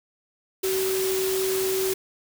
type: tone in noise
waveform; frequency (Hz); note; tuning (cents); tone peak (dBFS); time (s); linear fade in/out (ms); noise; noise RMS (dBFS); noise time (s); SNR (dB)
sine; 379.9; F#4; +46; -23; 0.63-1.94; 10; white; -30; 0.63-1.94; +4
effects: none